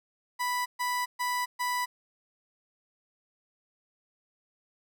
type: tone bursts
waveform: 30% pulse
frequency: 988 Hz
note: B5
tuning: in tune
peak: -25 dBFS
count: 4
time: 0.39-1.86 s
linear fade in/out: 20 ms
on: 270 ms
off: 130 ms
effects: none